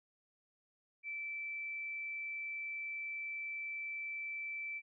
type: tone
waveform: sine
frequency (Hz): 2325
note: D7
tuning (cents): -18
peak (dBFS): -39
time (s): 1.03-4.82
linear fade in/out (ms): 50
effects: none